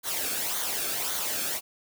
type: noise with flanger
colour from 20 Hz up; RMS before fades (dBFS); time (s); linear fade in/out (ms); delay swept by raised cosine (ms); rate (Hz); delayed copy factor
white; -30; 0.03-1.61; 50; 0.38 to 1.03; 1.8; -0.6
effects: none